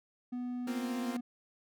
triangle tone with pitch glide, 246.9 to 243.6 Hz, B3 to B3, 0 to -24 cents, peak -33 dBFS, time 0.32-1.21 s, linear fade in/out 10 ms, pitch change -24 cents, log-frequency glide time 1.02-1.08 s
sawtooth chord, Bb suspended second, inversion none, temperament equal, 233.1 / 261.6 / 349.2 Hz, Bb3 / C4 / F4, 0 / 0 / 0 cents, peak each -37 / -37 / -42 dBFS, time 0.67-1.17 s, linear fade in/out 5 ms
effects none

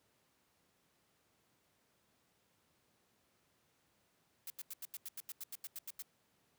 blue noise bursts, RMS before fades -45 dBFS, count 14, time 4.47-6.022 s, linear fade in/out 2 ms, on 31 ms, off 86 ms, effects pink hiss -75 dBFS RMS until 6.58 s + high-pass 100 Hz 12 dB/octave

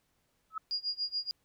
sine tone with exponential growth, 1295 Hz, E6, 31 cents flat, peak -30 dBFS, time 0.5-0.58 s, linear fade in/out 5 ms, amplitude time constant 17 ms
sine tone with tremolo, 4847 Hz, D#8, 46 cents flat, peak -29 dBFS, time 0.71-1.31 s, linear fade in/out 0 ms, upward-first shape sine, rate 7 Hz, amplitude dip 95%
effects pink hiss -75 dBFS RMS until 1.44 s

